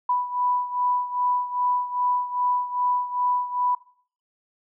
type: beating tone pair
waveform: sine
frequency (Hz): 987.8 / 990.3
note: B5 / B5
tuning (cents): 0 / +4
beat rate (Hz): 2.5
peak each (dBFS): -23 / -27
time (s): 0.09-3.75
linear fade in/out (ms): 5
effects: noise-tail reverb RT60 0.5 s tail -19 dB re dry